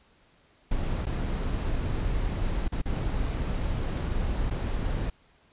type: noise with dropouts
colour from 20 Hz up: brown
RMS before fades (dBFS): -28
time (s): 0.71-5.1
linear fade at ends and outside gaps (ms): 5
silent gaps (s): 1.056-1.066 / 2.681-2.721 / 2.817-2.856 / 4.501-4.508
effects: pink hiss -62 dBFS RMS until 5.52 s + resampled to 8000 Hz